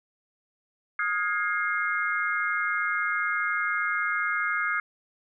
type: tone cluster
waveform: sine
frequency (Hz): 1248 / 1423 / 1648 / 2124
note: D#6 / F6 / G#6 / C7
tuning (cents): +5 / +32 / -14 / +25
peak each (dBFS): -30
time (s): 0.99-4.8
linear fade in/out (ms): 2
effects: none